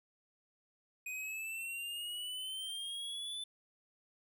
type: exponential sweep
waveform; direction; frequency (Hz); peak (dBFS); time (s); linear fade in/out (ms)
square; up; 2489 to 3520; -40; 1.06-3.44; 5
effects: none